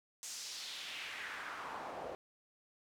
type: noise with band-pass filter sweep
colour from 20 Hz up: pink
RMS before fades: -45 dBFS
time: 0.23-2.15 s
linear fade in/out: 0 ms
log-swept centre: 7100 to 590 Hz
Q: 2
effects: none